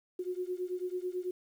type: beating tone pair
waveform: sine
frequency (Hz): 359.5 / 368.6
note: F#4 / F#4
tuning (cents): -50 / -7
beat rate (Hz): 9.1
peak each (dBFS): -36 / -37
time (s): 0.19-1.31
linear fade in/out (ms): 5
effects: 10-bit